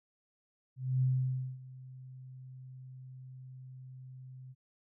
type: tone with ADSR envelope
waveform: sine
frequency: 129.3 Hz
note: C3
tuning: 20 cents flat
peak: -25 dBFS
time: 0.76-4.55 s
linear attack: 260 ms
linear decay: 560 ms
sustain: -21 dB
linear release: 40 ms
effects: none